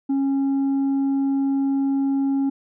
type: tone with tanh clipping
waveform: sine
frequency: 273.9 Hz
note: C#4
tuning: 21 cents flat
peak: -19 dBFS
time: 0.09-2.5 s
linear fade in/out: 10 ms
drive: 3 dB
effects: none